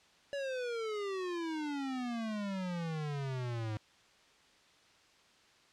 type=exponential sweep; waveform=square; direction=down; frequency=571 to 105.5 Hz; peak=-36 dBFS; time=0.33-3.77 s; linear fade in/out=0 ms; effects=white hiss -64 dBFS RMS until 5.72 s + low-pass 5000 Hz 12 dB/octave